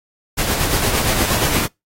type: noise with tremolo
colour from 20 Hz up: pink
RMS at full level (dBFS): -17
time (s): 0.37-1.67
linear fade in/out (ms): 20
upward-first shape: sine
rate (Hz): 8.6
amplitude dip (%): 40
effects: noise-tail reverb RT60 0.2 s tail -26 dB re dry + AAC 48 kbps